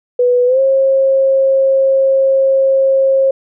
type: tone with pitch glide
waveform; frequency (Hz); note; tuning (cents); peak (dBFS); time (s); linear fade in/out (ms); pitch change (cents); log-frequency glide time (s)
sine; 492.8 to 537.4; B4 to C5; -4 to +46; -8; 0.19-3.31; 5; +150; 0.46-0.6
effects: none